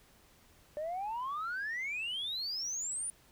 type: exponential sweep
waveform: sine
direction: up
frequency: 587.3 to 9720 Hz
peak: -33 dBFS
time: 0.77-3.1 s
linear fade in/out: 0 ms
effects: tanh soft clip ceiling -32 dBFS + pink hiss -63 dBFS RMS until 3.31 s